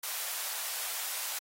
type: high-pass noise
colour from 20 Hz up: white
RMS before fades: -36 dBFS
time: 0.03-1.39 s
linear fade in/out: 5 ms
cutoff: 600 Hz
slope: 24 dB/octave
effects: AAC 48 kbps